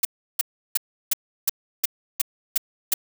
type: noise bursts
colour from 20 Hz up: blue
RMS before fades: -19 dBFS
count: 9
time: 0.03-2.939 s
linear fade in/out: 5 ms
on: 21 ms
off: 340 ms
effects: none